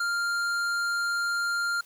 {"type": "tone with hard clipping", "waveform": "triangle", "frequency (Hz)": 1396.9, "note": "F6", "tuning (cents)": 0, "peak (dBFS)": -27, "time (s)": [0, 1.81], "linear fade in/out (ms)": 5, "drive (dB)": 15, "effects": ["white hiss -56 dBFS RMS until 1.85 s"]}